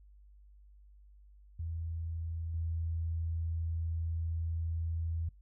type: tone with level steps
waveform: sine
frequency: 82.41 Hz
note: E2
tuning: in tune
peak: -35 / -32 dBFS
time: 1.59-5.29 s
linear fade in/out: 5 ms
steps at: 2.54 s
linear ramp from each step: 2 ms
effects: noise-tail reverb RT60 0.2 s tail -24 dB re dry + added 50 Hz sine -55 dBFS peak until 5.41 s